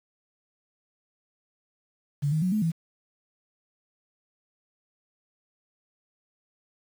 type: tone with pitch steps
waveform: sine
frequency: 143.6 / 156.3 / 183.4 / 214 / 164.6 Hz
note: D3 / D#3 / F#3 / A3 / E3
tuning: -39 / +8 / -15 / -48 / -2 cents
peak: -22 dBFS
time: 2.22-2.72 s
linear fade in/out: 20 ms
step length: 100 ms
effects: 8-bit